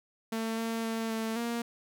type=tone with pitch steps; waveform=sawtooth; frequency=224.6 / 227.1 / 225.4 / 223 / 234.8 Hz; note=A3 / A#3 / A3 / A3 / A#3; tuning=+36 / -45 / +42 / +23 / +13 cents; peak=-27 dBFS; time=0.32-1.62 s; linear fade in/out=5 ms; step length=260 ms; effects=none